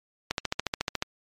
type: click train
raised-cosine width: 0.2 ms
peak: -9 dBFS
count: 11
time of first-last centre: 0.31-1.024 s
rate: 14 Hz
effects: MP3 64 kbps